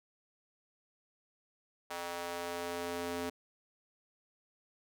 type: tone with high-pass filter sweep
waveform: square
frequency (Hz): 86.7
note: F2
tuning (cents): -12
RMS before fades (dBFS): -39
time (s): 1.9-3.3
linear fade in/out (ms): 10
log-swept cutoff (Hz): 710 to 320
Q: 1.3
effects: none